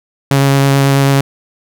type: tone with vibrato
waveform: sawtooth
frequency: 138 Hz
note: C#3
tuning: 7 cents flat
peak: -4 dBFS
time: 0.31-1.21 s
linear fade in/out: 2 ms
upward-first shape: sine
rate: 9.2 Hz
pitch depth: 10 cents each way
effects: none